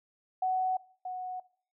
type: tone pair in turn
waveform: sine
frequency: 746 / 736.6 Hz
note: F#5 / F#5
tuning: +14 / -8 cents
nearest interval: unison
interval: 22 cents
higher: first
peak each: -26 / -34 dBFS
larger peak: first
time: 0.42-0.77 / 1.05-1.4 s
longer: neither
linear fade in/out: 5 ms
effects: noise-tail reverb RT60 0.5 s tail -21 dB re dry